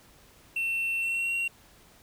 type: tone with pitch glide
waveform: triangle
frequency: 2700 to 2746 Hz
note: E7 to F7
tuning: +41 to -30 cents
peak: -25 dBFS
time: 0.56-1.48 s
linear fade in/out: 5 ms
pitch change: +29 cents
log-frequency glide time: 1-1.34 s
effects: pink hiss -57 dBFS RMS until 2.02 s